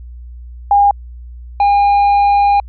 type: tone pair in turn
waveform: sine / triangle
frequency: 810 / 810 Hz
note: G#5 / G#5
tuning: -43 / -43 cents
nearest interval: unison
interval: 0 cents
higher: neither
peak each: -6 dBFS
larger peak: neither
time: 0.71-0.91 / 1.6-2.6 s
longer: second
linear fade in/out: 2 ms
effects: added 60 Hz sine -29 dBFS peak until 2.68 s + resampled to 11025 Hz